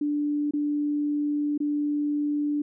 sine tone with dropouts, 293.7 Hz, D4, in tune, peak -23 dBFS, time 0.01-2.62 s, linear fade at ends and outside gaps 5 ms, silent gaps 0.51-0.535 / 1.578-1.602 s, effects none

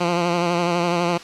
10% pulse tone with vibrato, 173.4 Hz, F3, 12 cents flat, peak -10 dBFS, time 0-1.18 s, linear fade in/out 10 ms, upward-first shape sine, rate 12 Hz, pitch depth 40 cents each way, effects white hiss -39 dBFS RMS until 1.23 s + low-pass 5000 Hz 12 dB/octave

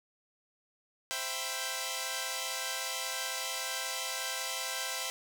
5% pulse chord, C major seventh, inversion none, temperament equal with one note detuned, 523.3 / 666.9 / 784 / 987.8 Hz, C5 / E5 / G5 / B5, 0 / +20 / 0 / 0 cents, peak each -28 dBFS, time 1.11-5.1 s, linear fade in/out 0 ms, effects none

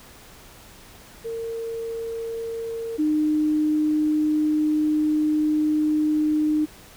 sine tone pair in turn, 457.2 / 305.1 Hz, A#4 / D#4, -34 / -34 cents, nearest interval perfect fifth, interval 700 cents, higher first, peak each -27 / -18 dBFS, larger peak second, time 1.24-2.98 / 2.98-6.66 s, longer second, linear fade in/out 20 ms, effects pink hiss -47 dBFS RMS until 6.96 s

